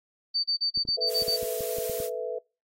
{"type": "tone bursts", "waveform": "sine", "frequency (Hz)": 4585, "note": "D8", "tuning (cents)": -42, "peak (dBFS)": -23, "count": 8, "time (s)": [0.34, 1.371], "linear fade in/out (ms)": 20, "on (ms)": 100, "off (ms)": 33}
{"type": "clicks", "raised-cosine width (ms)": 3, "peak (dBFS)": -30, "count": 10, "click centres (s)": [0.775, 0.852, 0.888, 1.222, 1.282, 1.43, 1.607, 1.785, 1.897, 2.002]}
{"type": "chord", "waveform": "sine", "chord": "A suspended second", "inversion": "none", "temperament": "equal", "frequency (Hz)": [440, 493.9, 659.3], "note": ["A4", "B4", "E5"], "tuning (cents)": [0, 0, 0], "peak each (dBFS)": [-34, -32, -35], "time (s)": [0.97, 2.39], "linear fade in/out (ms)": 10}
{"type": "noise", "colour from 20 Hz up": "blue", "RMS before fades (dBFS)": -36, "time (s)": [1.07, 2.1], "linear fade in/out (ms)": 50}
{"effects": ["noise-tail reverb RT60 0.3 s tail -25 dB re dry", "AAC 48 kbps"]}